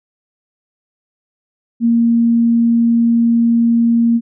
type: tone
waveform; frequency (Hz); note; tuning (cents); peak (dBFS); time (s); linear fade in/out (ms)
sine; 232.8; A#3; -2; -9; 1.8-4.21; 50
effects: none